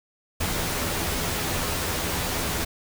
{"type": "noise with comb filter", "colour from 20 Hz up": "pink", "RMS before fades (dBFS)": -27, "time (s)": [0.4, 2.65], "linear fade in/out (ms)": 10, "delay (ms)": 12, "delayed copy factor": 0.5, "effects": []}